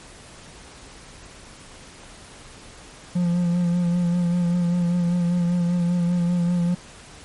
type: tone with vibrato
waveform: triangle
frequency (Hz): 174.61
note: F3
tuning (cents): 0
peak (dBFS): -16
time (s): 3.15-6.75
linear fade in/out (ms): 10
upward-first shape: sine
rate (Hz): 5.1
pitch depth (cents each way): 31
effects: pink hiss -44 dBFS RMS until 7.24 s + MP3 48 kbps